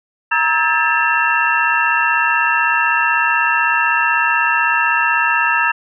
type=tone cluster; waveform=sine; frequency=939 / 1297 / 1618 / 1754 / 2709 Hz; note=A#5 / E6 / G#6 / A6 / E7; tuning=+12 / -28 / -46 / -6 / +47 cents; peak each=-19 dBFS; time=0.31-5.72 s; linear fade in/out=10 ms; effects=none